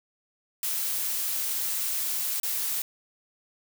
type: noise with dropouts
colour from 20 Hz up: blue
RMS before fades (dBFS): -29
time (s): 0.63-2.82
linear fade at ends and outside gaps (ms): 1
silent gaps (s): 2.4-2.432
effects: none